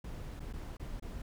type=noise with dropouts; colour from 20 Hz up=brown; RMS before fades=-42 dBFS; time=0.04-1.22 s; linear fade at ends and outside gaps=5 ms; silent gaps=0.396-0.403 / 0.528-0.535 / 0.77-0.796 / 0.999-1.023 s; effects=none